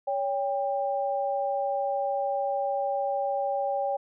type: tone pair together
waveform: sine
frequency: 561.7 / 795 Hz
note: C#5 / G5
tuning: +23 / +24 cents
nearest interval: tritone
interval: 601 cents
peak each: -28 dBFS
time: 0.07-3.97 s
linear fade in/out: 10 ms
effects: none